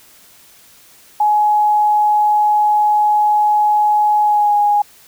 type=tone with pitch glide; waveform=sine; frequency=841 to 827 Hz; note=G#5 to G#5; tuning=+22 to -8 cents; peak=-10 dBFS; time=1.2-4.82 s; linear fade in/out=5 ms; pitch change=-30 cents; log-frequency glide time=4.23-4.56 s; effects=white hiss -46 dBFS RMS until 5.07 s